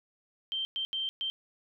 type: tone bursts at uneven times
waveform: sine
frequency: 3136 Hz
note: G7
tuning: in tune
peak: -30 dBFS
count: 4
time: 0.52-0.65 / 0.76-0.85 / 0.93-1.09 / 1.21-1.3 s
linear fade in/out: 0 ms
effects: none